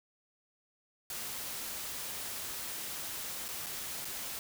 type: noise with dropouts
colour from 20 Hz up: white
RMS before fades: -40 dBFS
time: 1.1-4.39 s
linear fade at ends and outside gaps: 1 ms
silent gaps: 3.482-3.487 / 3.662-3.666 / 4.047-4.052 s
effects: none